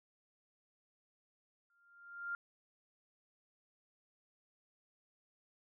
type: tone with exponential growth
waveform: sine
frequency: 1396.9 Hz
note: F6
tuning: in tune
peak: -35 dBFS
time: 1.7-2.35 s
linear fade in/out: 1 ms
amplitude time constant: 140 ms
effects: none